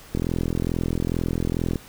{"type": "click train", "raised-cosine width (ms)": 3, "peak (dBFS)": -11, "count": 69, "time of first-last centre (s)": [0.15, 1.758], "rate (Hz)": 42.3, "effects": ["pink hiss -46 dBFS RMS until 1.88 s"]}